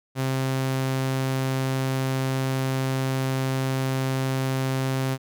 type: tone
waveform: sawtooth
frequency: 132.4 Hz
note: C3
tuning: 21 cents sharp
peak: -19 dBFS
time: 0.15-5.18 s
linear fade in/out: 50 ms
effects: none